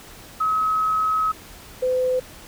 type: tone pair in turn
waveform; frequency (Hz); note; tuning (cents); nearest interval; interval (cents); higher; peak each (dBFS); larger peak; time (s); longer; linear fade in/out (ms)
sine; 1279 / 508.6; D#6 / C5; +47 / -49; octave + major third; 1596; first; -18; neither; 0.4-1.32 / 1.82-2.2; first; 10
effects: pink hiss -43 dBFS RMS until 2.47 s